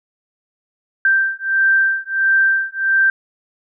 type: beating tone pair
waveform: sine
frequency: 1568 / 1569.5 Hz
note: G6 / G6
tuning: 0 / +2 cents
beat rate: 1.5 Hz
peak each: -16 dBFS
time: 1.05-3.1 s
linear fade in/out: 2 ms
effects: none